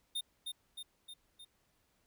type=tone with echo; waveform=square; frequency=3640 Hz; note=A#7; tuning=42 cents flat; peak=-35 dBFS; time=0.15-0.21 s; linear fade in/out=10 ms; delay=310 ms; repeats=4; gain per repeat=-4 dB; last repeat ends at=1.45 s; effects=pink hiss -75 dBFS RMS until 2.06 s